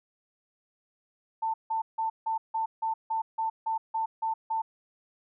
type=tone bursts; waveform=sine; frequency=892 Hz; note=A5; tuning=23 cents sharp; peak=-26 dBFS; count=12; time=1.42-4.62 s; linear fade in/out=10 ms; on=120 ms; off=160 ms; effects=none